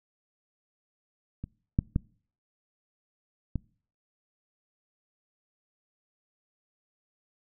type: clicks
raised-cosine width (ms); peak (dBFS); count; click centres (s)
5; -23 / -10 / -12 / -17; 4; 1.44 / 1.789 / 1.961 / 3.557
effects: noise-tail reverb RT60 0.5 s tail -25 dB re dry